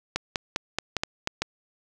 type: clicks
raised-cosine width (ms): 0.2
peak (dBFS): -8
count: 8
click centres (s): 0.16 / 0.358 / 0.561 / 0.786 / 0.967 / 1.035 / 1.274 / 1.42
effects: none